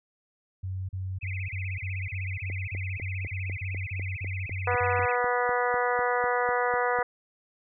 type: tone bursts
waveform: sine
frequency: 93.9 Hz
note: F#2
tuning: 26 cents sharp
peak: -30 dBFS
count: 15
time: 0.63-5.062 s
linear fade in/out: 10 ms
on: 260 ms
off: 38 ms
type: tone with vibrato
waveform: sine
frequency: 2299 Hz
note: D7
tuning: 37 cents flat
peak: -36 dBFS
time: 1.21-5.16 s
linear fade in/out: 20 ms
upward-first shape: sine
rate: 16 Hz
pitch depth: 230 cents each way
type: click train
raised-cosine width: 2 ms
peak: -28 dBFS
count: 19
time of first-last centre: 2.5-6.989 s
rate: 4.01 Hz
type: harmonic tone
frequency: 245.1 Hz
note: B3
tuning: 13 cents flat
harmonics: 2 / 3 / 4 / 5 / 6 / 7 / 8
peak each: -28 / -30 / -31 / -32 / -33 / -35 / -34 dBFS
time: 4.67-7.03 s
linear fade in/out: 5 ms
effects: none